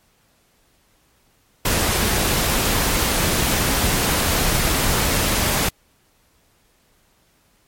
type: noise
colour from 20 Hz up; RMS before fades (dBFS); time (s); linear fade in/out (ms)
pink; -19; 1.65-5.69; 5
effects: pink hiss -60 dBFS RMS until 7.67 s + MP3 64 kbps